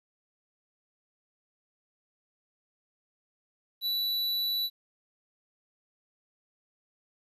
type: tone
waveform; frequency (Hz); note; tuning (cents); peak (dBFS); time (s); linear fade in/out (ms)
square; 3951; B7; 0; -28; 3.81-4.7; 50
effects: resampled to 32000 Hz + 11-bit